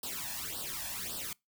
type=noise with flanger; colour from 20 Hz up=white; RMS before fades=-39 dBFS; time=0.03-1.33 s; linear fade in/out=2 ms; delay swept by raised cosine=0.22 to 1.19 ms; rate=1.8 Hz; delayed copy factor=+0.9; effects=noise-tail reverb RT60 0.2 s tail -25 dB re dry